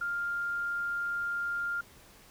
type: tone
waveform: sine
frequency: 1400 Hz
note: F6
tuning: 4 cents sharp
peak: -30 dBFS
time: 0.01-1.81 s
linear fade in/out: 5 ms
effects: pink hiss -56 dBFS RMS until 2.3 s